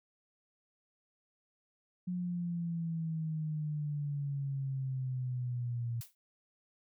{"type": "exponential sweep", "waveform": "sine", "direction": "down", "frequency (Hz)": [180.9, 116.54], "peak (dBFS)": -33, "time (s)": [2.07, 6.01], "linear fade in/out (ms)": 10}
{"type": "noise with exponential decay", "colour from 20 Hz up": "blue", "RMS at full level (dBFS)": -42, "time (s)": [6.01, 6.15], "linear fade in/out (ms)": 1, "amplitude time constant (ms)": 30}
{"effects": []}